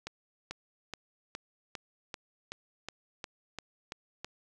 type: accelerating click train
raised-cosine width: 0.2 ms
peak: -21 dBFS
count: 12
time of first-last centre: 0.07-4.246 s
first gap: 440 ms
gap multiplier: 0.97
effects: none